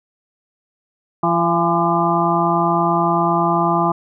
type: harmonic tone with a mistuned harmonic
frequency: 170.5 Hz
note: F3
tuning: 41 cents flat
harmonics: 1 / 2 / 4 / 5 / 6 / 7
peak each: -21 / -21 / -21 / -21 / -21 / -21 dBFS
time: 1.23-3.92 s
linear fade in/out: 5 ms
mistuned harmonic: 5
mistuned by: -40 cents
effects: none